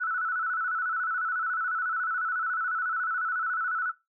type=tone with vibrato; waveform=sine; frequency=1397 Hz; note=F6; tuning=in tune; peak=-26 dBFS; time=0-3.92 s; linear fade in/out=20 ms; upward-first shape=square; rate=14 Hz; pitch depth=92 cents each way; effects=noise-tail reverb RT60 0.2 s tail -17 dB re dry